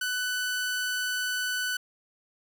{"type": "tone", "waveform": "sawtooth", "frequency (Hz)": 1495, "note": "F#6", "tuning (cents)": 17, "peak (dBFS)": -24, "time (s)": [0.01, 1.77], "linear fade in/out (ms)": 5, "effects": []}